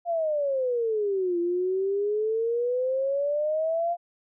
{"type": "exponential two-way sweep", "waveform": "sine", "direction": "down then up", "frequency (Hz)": [700, 341.9, 700], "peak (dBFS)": -23, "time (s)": [0.05, 3.97], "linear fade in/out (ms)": 50, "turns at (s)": 1.39, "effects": []}